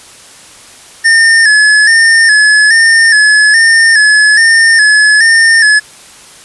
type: tone with vibrato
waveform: square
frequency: 1760 Hz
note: A6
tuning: in tune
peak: -4 dBFS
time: 1.04-5.8 s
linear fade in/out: 20 ms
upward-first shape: square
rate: 1.2 Hz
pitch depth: 54 cents each way
effects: white hiss -35 dBFS RMS until 6.44 s + resampled to 24000 Hz